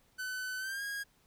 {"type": "tone with pitch glide", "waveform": "45% pulse", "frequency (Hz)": [1510, 1637.2], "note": ["F#6", "G#6"], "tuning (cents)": [35, -25], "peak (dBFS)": -36, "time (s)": [0.18, 1.04], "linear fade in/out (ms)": 20, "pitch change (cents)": 140, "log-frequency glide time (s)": [0.58, 0.83], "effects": ["pink hiss -69 dBFS RMS until 1.26 s"]}